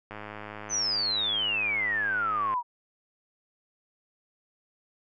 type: click train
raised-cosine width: 0.5 ms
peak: -24 dBFS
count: 256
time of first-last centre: 0.11-2.539 s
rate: 105 Hz
type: exponential sweep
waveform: sine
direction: down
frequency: 6220 to 937 Hz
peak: -25 dBFS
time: 0.69-2.63 s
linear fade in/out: 50 ms
effects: none